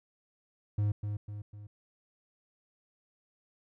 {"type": "tone with echo", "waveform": "triangle", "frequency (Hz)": 103.83, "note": "G#2", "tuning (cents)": 0, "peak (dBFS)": -24, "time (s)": [0.78, 0.92], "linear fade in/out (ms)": 5, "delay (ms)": 250, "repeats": 3, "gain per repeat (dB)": -6, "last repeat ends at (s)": 1.67, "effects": []}